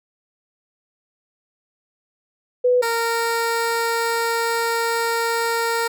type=tone pair in turn; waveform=sine / 15% pulse; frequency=495.9 / 462.1 Hz; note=B4 / A#4; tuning=+7 / -15 cents; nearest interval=minor second; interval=122 cents; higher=first; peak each=-13 dBFS; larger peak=neither; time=2.64-2.82 / 2.82-5.88 s; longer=second; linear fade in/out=10 ms; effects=none